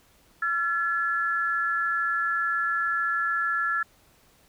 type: tone pair together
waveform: sine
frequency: 1359 / 1712.2 Hz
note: F6 / A6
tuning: -48 / -48 cents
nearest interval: major third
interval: 400 cents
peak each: -26 dBFS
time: 0.42-3.83 s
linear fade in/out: 5 ms
effects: pink hiss -60 dBFS RMS until 4.48 s